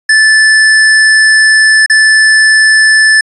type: tone with dropouts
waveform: square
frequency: 1749 Hz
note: A6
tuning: 11 cents flat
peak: -4 dBFS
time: 0.09-3.21 s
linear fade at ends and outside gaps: 5 ms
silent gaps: 1.862-1.898 s
effects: resampled to 24000 Hz